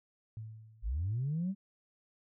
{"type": "tone with exponential decay", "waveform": "sine", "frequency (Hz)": 110, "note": "A2", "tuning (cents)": 0, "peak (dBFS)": -38, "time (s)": [0.37, 1.2], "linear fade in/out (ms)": 0, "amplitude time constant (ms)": 180}
{"type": "linear sweep", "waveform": "sine", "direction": "up", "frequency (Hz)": [43.65, 200.9], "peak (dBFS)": -30, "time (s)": [0.82, 1.55], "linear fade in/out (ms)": 50}
{"effects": ["tanh soft clip ceiling -27 dBFS"]}